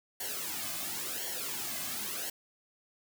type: noise with flanger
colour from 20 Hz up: white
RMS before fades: -37 dBFS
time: 0.2-2.3 s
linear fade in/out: 5 ms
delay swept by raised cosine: 0.79 to 2.19 ms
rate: 0.94 Hz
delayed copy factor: -0.8
effects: none